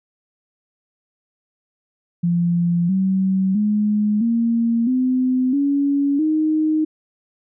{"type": "tone with pitch steps", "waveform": "sine", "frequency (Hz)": [172.5, 190.3, 209.9, 231.6, 255.5, 281.9, 310.9], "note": ["F3", "F#3", "G#3", "A#3", "C4", "C#4", "D#4"], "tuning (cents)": [-21, 49, 19, -11, -41, 29, -1], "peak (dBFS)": -15, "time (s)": [2.23, 6.85], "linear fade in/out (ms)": 10, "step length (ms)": 660, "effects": []}